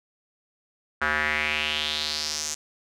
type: tone with band-pass filter sweep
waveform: square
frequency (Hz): 76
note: D#2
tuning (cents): -40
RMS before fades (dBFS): -27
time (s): 1.01-2.55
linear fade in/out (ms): 10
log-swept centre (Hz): 1500 to 6700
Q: 3.8
effects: none